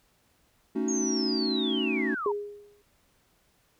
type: chord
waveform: triangle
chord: D# half-diminished seventh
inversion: second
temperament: just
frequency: 224 / 280 / 311.1 / 373.4 Hz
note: A3 / C#4 / D#4 / F#4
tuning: +31 / +18 / 0 / +16 cents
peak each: -29 / -29 / -31 / -30 dBFS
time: 0.75-2.15 s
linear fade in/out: 10 ms
type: linear sweep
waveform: sine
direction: down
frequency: 6645 to 876 Hz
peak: -30 dBFS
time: 0.88-2.32 s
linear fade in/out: 5 ms
type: tone with exponential decay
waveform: sine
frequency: 411.1 Hz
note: G#4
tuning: 18 cents flat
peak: -22 dBFS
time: 2.26-2.82 s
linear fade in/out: 2 ms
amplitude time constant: 120 ms
effects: pink hiss -67 dBFS RMS until 3.79 s